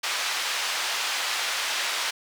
white band-pass noise, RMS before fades -28 dBFS, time 0.03-2.11 s, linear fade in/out 10 ms, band 830 to 4400 Hz, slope 12 dB/octave, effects none

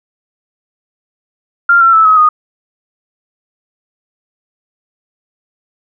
sine tone with pitch steps, 1392 / 1351.6 / 1312.4 / 1274.3 / 1237.3 Hz, F6 / E6 / E6 / D#6 / D#6, -6 / +43 / -8 / +41 / -10 cents, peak -4 dBFS, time 1.69-2.29 s, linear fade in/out 5 ms, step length 120 ms, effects none

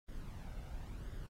brown noise with flanger, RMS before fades -45 dBFS, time 0.08-1.27 s, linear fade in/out 10 ms, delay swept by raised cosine 0.58 to 1.43 ms, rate 0.96 Hz, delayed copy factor +0.5, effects AAC 48 kbps

